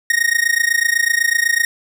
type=tone with amplitude modulation; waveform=45% pulse; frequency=1864.7 Hz; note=A#6; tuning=in tune; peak=-10 dBFS; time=0.1-1.65 s; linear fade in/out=2 ms; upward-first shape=sine; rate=28 Hz; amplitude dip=90%; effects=none